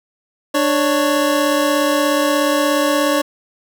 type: tone pair together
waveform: 25% pulse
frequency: 295.6 / 554.4 Hz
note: D4 / C#5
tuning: +11 / 0 cents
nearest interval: major seventh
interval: 1089 cents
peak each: -13 dBFS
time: 0.54-3.22 s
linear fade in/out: 10 ms
effects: none